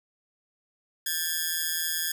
5% pulse ring-modulated tone, 1673 Hz, G#6, 12 cents sharp, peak -13 dBFS, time 1.06-2.12 s, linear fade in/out 5 ms, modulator 81.9 Hz, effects 9-bit

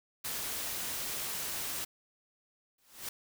white noise, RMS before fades -37 dBFS, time 0.24-1.85 s, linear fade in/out 10 ms
white noise with exponential growth, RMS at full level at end -36 dBFS, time 2.78-3.09 s, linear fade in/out 5 ms, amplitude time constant 67 ms
effects none

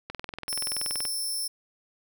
click train, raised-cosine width 0.3 ms, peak -19 dBFS, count 21, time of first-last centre 0.1-1.052 s, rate 21 Hz
15% pulse tone, 5350 Hz, E8, 25 cents sharp, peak -23 dBFS, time 0.48-1.48 s, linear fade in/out 10 ms
effects none

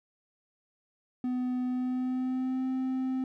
triangle tone with pitch glide, 250.9 to 260 Hz, B3 to C4, +28 to -11 cents, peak -26 dBFS, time 1.24-3.24 s, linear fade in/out 2 ms, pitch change +61 cents, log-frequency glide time 1.64-2.66 s, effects none

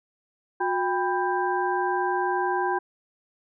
sine tone cluster, 362.9 / 794 / 992 / 1582 Hz, F#4 / G5 / B5 / G6, -34 / +22 / +7 / +15 cents, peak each -27 / -27 / -28 / -31 dBFS, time 0.6-2.79 s, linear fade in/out 10 ms, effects none

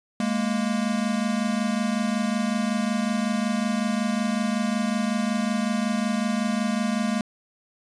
square tone pair together, 206.4 / 231.8 Hz, G#3 / A#3, -10 / -10 cents, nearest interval major second, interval 200 cents, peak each -26 dBFS, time 0.2-7.21 s, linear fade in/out 2 ms, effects resampled to 22050 Hz

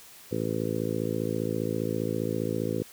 harmonic tone, 55 Hz, A1, in tune, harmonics 2 / 3 / 4 / 5 / 6 / 7 / 8 / 9, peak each -35 / -35 / -35 / -35 / -35 / -35 / -35 / -35 dBFS, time 0.31-2.83 s, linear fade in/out 10 ms, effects white hiss -50 dBFS RMS until 2.92 s

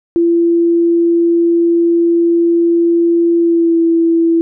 sine tone with pitch glide, 339.1 to 332.3 Hz, E4 to E4, +49 to +14 cents, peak -8 dBFS, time 0.16-4.41 s, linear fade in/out 0 ms, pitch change -35 cents, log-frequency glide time 3.38-3.78 s, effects none

